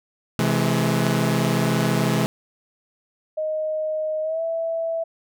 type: chord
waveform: sawtooth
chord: C augmented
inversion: none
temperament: equal with one note detuned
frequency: 130.81 / 164.81 / 212.1 Hz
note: C3 / E3 / G#3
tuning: 0 / 0 / +37 cents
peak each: -19 dBFS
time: 0.39-2.26 s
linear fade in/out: 0 ms
type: tone with pitch glide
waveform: sine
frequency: 622.3 to 658.9 Hz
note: D#5 to E5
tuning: 0 to -1 cents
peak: -22 dBFS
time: 3.37-5.04 s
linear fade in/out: 10 ms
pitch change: +99 cents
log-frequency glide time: 4.22-4.42 s
effects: none